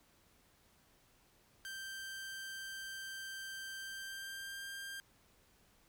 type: tone with pitch glide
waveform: sawtooth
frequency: 1568 to 1591.7 Hz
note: G6 to G6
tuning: 0 to +26 cents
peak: -40 dBFS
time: 1.65-5 s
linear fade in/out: 0 ms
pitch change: +26 cents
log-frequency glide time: 3.79-4.69 s
effects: pink hiss -69 dBFS RMS until 5.88 s